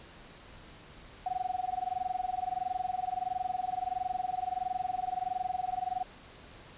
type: tone with amplitude modulation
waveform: sine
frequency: 740 Hz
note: F#5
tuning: in tune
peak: -27 dBFS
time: 1.26-6.03 s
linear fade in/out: 2 ms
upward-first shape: sine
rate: 21.5 Hz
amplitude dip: 100%
effects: pink hiss -52 dBFS RMS until 6.77 s + resampled to 8000 Hz